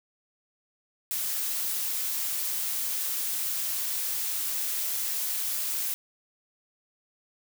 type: noise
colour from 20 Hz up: blue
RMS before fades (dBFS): -30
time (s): 1.11-5.94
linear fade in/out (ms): 0
effects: none